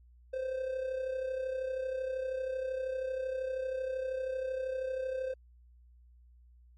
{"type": "tone with amplitude modulation", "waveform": "triangle", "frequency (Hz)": 520, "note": "C5", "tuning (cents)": -11, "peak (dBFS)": -28, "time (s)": [0.33, 5.34], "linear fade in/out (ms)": 10, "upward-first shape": "sine", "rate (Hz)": 32.8, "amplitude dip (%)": 55, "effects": ["added 60 Hz sine -56 dBFS peak until 6.77 s", "MP3 48 kbps"]}